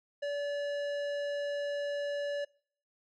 sine tone with tanh clipping, 575 Hz, D5, 37 cents flat, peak -34 dBFS, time 0.22-2.45 s, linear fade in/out 10 ms, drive 15 dB, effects noise-tail reverb RT60 0.5 s tail -24 dB re dry

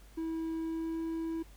triangle tone with pitch glide, 324.7 to 326.8 Hz, E4 to E4, -26 to -15 cents, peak -31 dBFS, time 0.17-1.43 s, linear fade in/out 10 ms, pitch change +11 cents, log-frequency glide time 0.59-0.99 s, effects added 50 Hz sine -53 dBFS peak until 1.56 s + pink hiss -61 dBFS RMS until 1.56 s

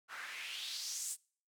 white noise with band-pass filter sweep, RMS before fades -43 dBFS, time 0.08-1.17 s, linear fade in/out 50 ms, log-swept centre 1300 to 9000 Hz, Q 3.1, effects noise-tail reverb RT60 0.5 s tail -26 dB re dry

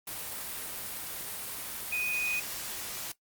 sine tone in noise, 2489 Hz, D#7, in tune, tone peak -29 dBFS, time 1.92-2.4 s, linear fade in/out 5 ms, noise white, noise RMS -38 dBFS, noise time 0.07-3.12 s, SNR +6 dB, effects noise-tail reverb RT60 0.1 s tail -17 dB re dry + Opus 32 kbps

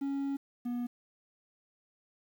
triangle tone pair in turn, 277.2 / 242.5 Hz, C#4 / B3, 0 / -31 cents, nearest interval major second, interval 231 cents, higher first, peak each -29 / -30 dBFS, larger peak first, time 0.01-0.37 / 0.65-0.87 s, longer first, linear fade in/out 10 ms, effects 10-bit

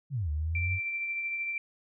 sine exponential two-way sweep, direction down then up, 153.7 to 73.42 to 94.3 Hz, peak -28 dBFS, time 0.1-0.8 s, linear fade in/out 50 ms, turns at 0.3 s
sine tone with tremolo, 2349 Hz, D7, in tune, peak -29 dBFS, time 0.55-1.58 s, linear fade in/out 2 ms, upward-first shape triangle, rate 13 Hz, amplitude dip 35%
effects none

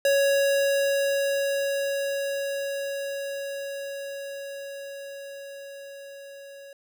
square tone with level ramp, 556 Hz, C#5, 5 cents sharp, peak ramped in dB -19 to -43 dBFS, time 0.05-6.73 s, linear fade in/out 2 ms, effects none

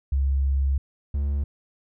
sine / triangle tone pair in turn, 68.2 / 70.86 Hz, C#2 / C#2, -28 / +39 cents, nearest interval minor second, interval 67 cents, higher second, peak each -19 / -20 dBFS, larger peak first, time 0.12-0.78 / 1.14-1.44 s, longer first, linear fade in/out 5 ms, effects none

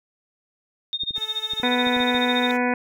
sine tone with tremolo, 3680 Hz, A#7, 23 cents flat, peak -21 dBFS, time 0.93-2.51 s, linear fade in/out 0 ms, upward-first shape sine, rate 14 Hz, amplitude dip 95%
clicks, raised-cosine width 3 ms, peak -28 dBFS, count 9, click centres 1.035 / 1.108 / 1.181 / 1.535 / 1.6 / 1.87 / 1.966 / 2.004 / 2.148 s
10% pulse tone, 436.1 Hz, A4, 15 cents flat, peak -30 dBFS, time 1.15-2.58 s, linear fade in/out 20 ms
harmonic tone, 246.9 Hz, B3, in tune, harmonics 1 / 2 / 3 / 4 / 6 / 7 / 8 / 9 / 10, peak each -23 / -26 / -28 / -29 / -31 / -31 / -32 / -33 / -33 dBFS, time 1.63-2.74 s, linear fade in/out 2 ms
effects none

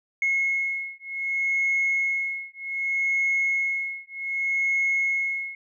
sine beating tone pair, 2171 / 2171.65 Hz, C#7 / C#7, -37 / -36 cents, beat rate 0.65 Hz, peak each -25 dBFS, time 0.22-5.55 s, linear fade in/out 2 ms, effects tanh soft clip ceiling -16 dBFS

